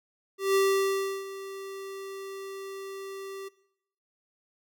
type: tone with ADSR envelope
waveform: square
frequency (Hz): 389.7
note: G4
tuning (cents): -10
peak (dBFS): -21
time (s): 0.38-3.49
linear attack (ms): 170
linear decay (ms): 690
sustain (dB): -17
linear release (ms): 14
effects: noise-tail reverb RT60 0.8 s tail -20 dB re dry